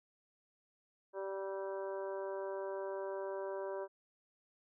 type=harmonic tone with a mistuned harmonic; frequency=194.3 Hz; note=G3; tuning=15 cents flat; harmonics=2 / 3 / 4 / 5 / 6 / 7 / 8; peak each=-41 / -42 / -55 / -47 / -57 / -59 / -55 dBFS; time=1.13-3.88 s; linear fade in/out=50 ms; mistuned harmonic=7; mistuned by=-24 cents; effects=none